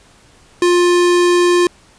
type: tone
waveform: square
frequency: 352.4 Hz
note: F4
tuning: 16 cents sharp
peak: -10 dBFS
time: 0.62-1.67 s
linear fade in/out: 2 ms
effects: pink hiss -48 dBFS RMS until 1.98 s + resampled to 22050 Hz